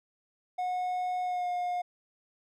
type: tone with pitch glide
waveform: triangle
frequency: 728 to 714.7 Hz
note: F#5 to F5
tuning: -28 to +40 cents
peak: -27 dBFS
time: 0.58-1.82 s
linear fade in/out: 10 ms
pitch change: -32 cents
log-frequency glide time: 1.23-1.48 s
effects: none